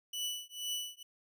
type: tone with tremolo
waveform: sawtooth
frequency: 2966 Hz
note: F#7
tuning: 4 cents sharp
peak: -30 dBFS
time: 0.13-1.03 s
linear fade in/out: 5 ms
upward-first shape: triangle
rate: 2.1 Hz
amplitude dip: 100%
effects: none